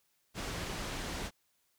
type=low-pass noise; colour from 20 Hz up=pink; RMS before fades=-39 dBFS; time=0.34-1.31 s; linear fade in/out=50 ms; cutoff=7400 Hz; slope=12 dB/octave; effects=white hiss -75 dBFS RMS until 1.78 s